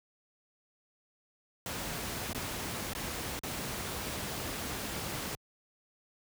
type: noise with dropouts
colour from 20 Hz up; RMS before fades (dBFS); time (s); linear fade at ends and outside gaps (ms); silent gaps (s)
pink; -37; 1.66-5.35; 1; 2.331-2.347 / 2.934-2.95 / 3.392-3.434
effects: high-pass 60 Hz 12 dB/octave